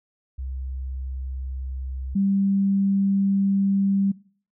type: tone pair in turn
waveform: sine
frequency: 65.41 / 196.58 Hz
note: C2 / G3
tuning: 0 / +5 cents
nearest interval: octave + perfect fifth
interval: 1905 cents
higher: second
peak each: -28 / -18 dBFS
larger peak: second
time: 0.38-2.15 / 2.15-4.12 s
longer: second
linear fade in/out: 10 ms
effects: noise-tail reverb RT60 0.5 s tail -22 dB re dry